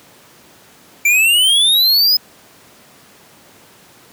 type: exponential sweep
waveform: square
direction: up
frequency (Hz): 2328 to 5100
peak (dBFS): -10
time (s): 1.05-2.17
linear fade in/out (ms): 5
effects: pink hiss -45 dBFS RMS until 4.12 s + high-pass 150 Hz 12 dB/octave